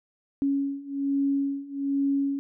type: beating tone pair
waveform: sine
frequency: 277.2 / 278.4 Hz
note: C#4 / C#4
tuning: 0 / +8 cents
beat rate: 1.2 Hz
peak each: -28 / -26 dBFS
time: 0.42-2.39 s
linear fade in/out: 0 ms
effects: none